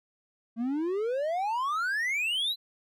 triangle exponential sweep, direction up, 221.3 to 4091 Hz, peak -25 dBFS, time 0.56-2.56 s, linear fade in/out 50 ms, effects none

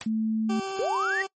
white noise with exponential decay, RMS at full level -29 dBFS, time 0.01-0.09 s, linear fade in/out 2 ms, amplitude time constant 17 ms
sine tone, 220 Hz, A3, in tune, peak -23 dBFS, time 0.06-0.6 s, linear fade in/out 5 ms
20% pulse tone with vibrato, 387 Hz, G4, 22 cents flat, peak -25 dBFS, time 0.49-1.27 s, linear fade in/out 10 ms, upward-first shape sine, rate 14 Hz, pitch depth 9 cents each way
sine linear sweep, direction up, 392 to 1949 Hz, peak -24 dBFS, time 0.79-1.22 s, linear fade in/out 2 ms
effects noise-tail reverb RT60 0.1 s tail -23 dB re dry + MP3 32 kbps

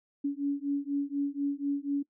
sine beating tone pair, 280.9 / 285 Hz, C#4 / C#4, +23 / +48 cents, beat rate 4.1 Hz, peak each -31 dBFS, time 0.24-2.03 s, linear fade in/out 10 ms, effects noise-tail reverb RT60 0.1 s tail -21 dB re dry

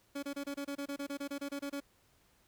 30% pulse tone bursts, 282 Hz, C#4, 30 cents sharp, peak -34 dBFS, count 16, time 0.15-1.804 s, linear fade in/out 10 ms, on 79 ms, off 26 ms, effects pink hiss -69 dBFS RMS until 2.47 s

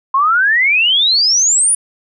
sine exponential sweep, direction up, 1046.5 to 9956 Hz, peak -9 dBFS, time 0.14-1.75 s, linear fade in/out 5 ms, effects none

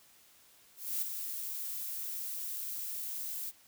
violet noise with ADSR envelope, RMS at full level -32 dBFS, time 0.76-3.52 s, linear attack 260 ms, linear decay 6 ms, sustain -7 dB, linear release 35 ms, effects white hiss -62 dBFS RMS until 3.67 s

